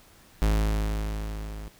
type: tone with level ramp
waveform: 45% pulse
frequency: 52.8 Hz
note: G#1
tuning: 29 cents sharp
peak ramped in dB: -19 to -36 dBFS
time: 0.42-1.68 s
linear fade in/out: 0 ms
effects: pink hiss -55 dBFS RMS until 1.79 s